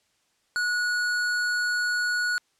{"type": "tone", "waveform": "square", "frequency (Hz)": 1460, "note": "F#6", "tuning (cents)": -24, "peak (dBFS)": -24, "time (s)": [0.56, 2.38], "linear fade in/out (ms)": 0, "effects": ["white hiss -69 dBFS RMS until 2.59 s", "low-pass 8000 Hz 12 dB/octave"]}